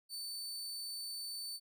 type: tone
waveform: sawtooth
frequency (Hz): 4529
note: C#8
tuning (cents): +36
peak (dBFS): -38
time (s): 0.09-1.6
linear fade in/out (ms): 50
effects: none